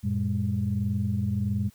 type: tone cluster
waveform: sine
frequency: 93.1 / 114.6 / 202.1 Hz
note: F#2 / A#2 / G#3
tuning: +11 / -29 / -47 cents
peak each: -28 dBFS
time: 0.03-1.7 s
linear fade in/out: 20 ms
effects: tanh soft clip ceiling -15 dBFS + white hiss -60 dBFS RMS until 1.74 s